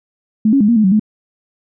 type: tone with pitch steps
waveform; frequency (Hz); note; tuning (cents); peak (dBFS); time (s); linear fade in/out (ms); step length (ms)
sine; 216.5 / 275.9 / 207.3 / 235.6 / 215.3 / 188.8 / 213.9; A3 / C#4 / G#3 / A#3 / A3 / F#3 / A3; -28 / -8 / -3 / +19 / -37 / +35 / -49; -8; 0.45-0.996; 5; 78
effects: none